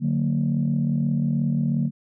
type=chord; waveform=sine; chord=D augmented; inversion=none; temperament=just; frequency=146.83 / 183.54 / 229.4 Hz; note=D3 / F#3 / A#3; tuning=0 / -14 / -28 cents; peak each=-22 / -26 / -23 dBFS; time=0-1.91 s; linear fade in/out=50 ms; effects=tanh soft clip ceiling -13 dBFS

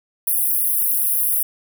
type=high-pass noise; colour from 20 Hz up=pink; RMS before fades=-19 dBFS; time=0.27-1.43 s; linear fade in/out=5 ms; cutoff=10000 Hz; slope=96 dB/octave; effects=none

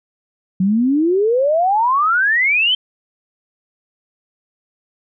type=exponential sweep; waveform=sine; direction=up; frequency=181.3 to 3152 Hz; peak=-12 dBFS; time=0.6-2.75 s; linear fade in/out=5 ms; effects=none

